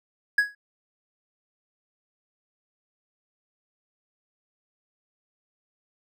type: tone with exponential decay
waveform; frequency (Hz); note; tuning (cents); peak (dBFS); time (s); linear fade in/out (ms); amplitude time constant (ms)
triangle; 1667; G#6; +6; -12; 0.38-0.55; 5; 35
effects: none